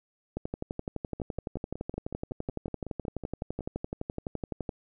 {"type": "two click trains", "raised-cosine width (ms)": 2, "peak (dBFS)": [-19, -24], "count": [52, 14], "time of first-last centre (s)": [[0.37, 4.692], [1.2, 3.607]], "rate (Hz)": [11.8, 5.4], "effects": []}